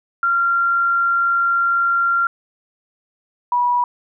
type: tone pair in turn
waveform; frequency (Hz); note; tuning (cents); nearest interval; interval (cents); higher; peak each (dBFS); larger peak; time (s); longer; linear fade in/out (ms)
sine; 1381 / 973.4; F6 / B5; -20 / -25; tritone; 605; first; -14 / -14; neither; 0.23-2.27 / 3.52-3.84; first; 2
effects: none